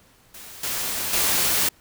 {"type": "noise with level steps", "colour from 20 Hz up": "white", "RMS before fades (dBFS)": [-41, -27, -21], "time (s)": [0.34, 1.69], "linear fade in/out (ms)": 5, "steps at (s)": [0.63, 1.13], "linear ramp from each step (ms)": 5, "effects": ["pink hiss -56 dBFS RMS until 1.8 s"]}